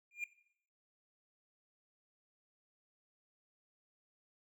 triangle tone with exponential growth, 2408 Hz, D7, 43 cents sharp, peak -31 dBFS, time 0.11-0.24 s, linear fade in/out 2 ms, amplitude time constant 28 ms, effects noise-tail reverb RT60 0.7 s tail -18 dB re dry

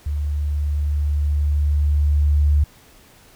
sine tone with level ramp, 73.42 Hz, D2, in tune, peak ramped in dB -20 to -12 dBFS, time 0.06-2.64 s, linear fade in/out 5 ms, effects pink hiss -50 dBFS RMS until 3.35 s

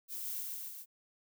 violet noise with echo, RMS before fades -41 dBFS, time 0.08-0.44 s, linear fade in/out 50 ms, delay 140 ms, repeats 3, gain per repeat -2 dB, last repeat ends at 0.86 s, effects none

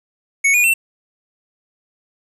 square tone with pitch steps, 2217 / 2446 / 2698 Hz, C#7 / D#7 / E7, 0 / -30 / +40 cents, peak -12 dBFS, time 0.44-0.74 s, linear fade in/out 10 ms, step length 100 ms, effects resampled to 32000 Hz + 8-bit

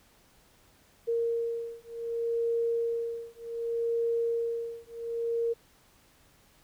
sine beating tone pair, 464.1 / 464.76 Hz, A#4 / A#4, -8 / -5 cents, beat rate 0.66 Hz, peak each -31 dBFS, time 1.07-5.54 s, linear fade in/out 20 ms, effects pink hiss -62 dBFS RMS until 6.63 s

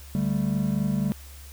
triangle chord, D suspended fourth, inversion none, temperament equal with one note detuned, 145.57 / 196 / 220 Hz, D3 / G3 / A3, -15 / 0 / 0 cents, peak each -26 / -23 / -27 dBFS, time 0.15-1.12 s, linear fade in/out 0 ms, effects added 70 Hz sine -42 dBFS peak until 1.52 s + white hiss -49 dBFS RMS until 1.52 s

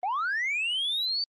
sine linear sweep, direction up, 698.5 to 4615 Hz, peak -24 dBFS, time 0.03-1.24 s, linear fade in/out 2 ms, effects tanh soft clip ceiling -24 dBFS + Opus 32 kbps

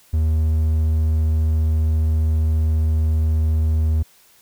triangle tone, 78.7 Hz, D#2, 20 cents sharp, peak -13 dBFS, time 0.13-4.03 s, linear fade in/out 10 ms, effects white hiss -53 dBFS RMS until 4.41 s

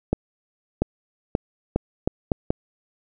accelerating click train, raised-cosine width 2 ms, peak -6 dBFS, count 7, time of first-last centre 0.13-2.505 s, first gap 690 ms, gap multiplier 0.77, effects none

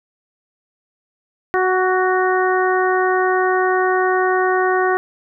harmonic tone with a mistuned harmonic, 370.3 Hz, F#4, 1 cent sharp, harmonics 1 / 2 / 3 / 4 / 5, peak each -17 / -20 / -22 / -23 / -24 dBFS, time 1.54-4.97 s, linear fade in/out 0 ms, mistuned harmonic 3, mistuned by +18 cents, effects none

